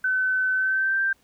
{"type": "tone with pitch glide", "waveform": "sine", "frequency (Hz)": [1518, 1573.3], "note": ["F#6", "G6"], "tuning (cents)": [44, 6], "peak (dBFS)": -20, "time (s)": [0.04, 1.13], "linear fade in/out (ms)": 5, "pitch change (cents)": 62, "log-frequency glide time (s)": [0.54, 1], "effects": ["pink hiss -63 dBFS RMS until 1.23 s"]}